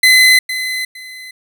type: tone with echo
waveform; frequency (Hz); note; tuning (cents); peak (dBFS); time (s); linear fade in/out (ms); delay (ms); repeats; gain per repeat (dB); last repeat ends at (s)
30% pulse; 2032; B6; +49; -3; 0.03-0.39; 5; 460; 2; -12; 1.31
effects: none